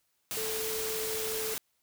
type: tone in noise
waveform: sine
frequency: 439.7 Hz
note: A4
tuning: 1 cent flat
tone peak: -35 dBFS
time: 0.37-1.54 s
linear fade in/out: 0 ms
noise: white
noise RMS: -35 dBFS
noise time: 0.31-1.58 s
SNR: -3 dB
effects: white hiss -75 dBFS RMS until 1.82 s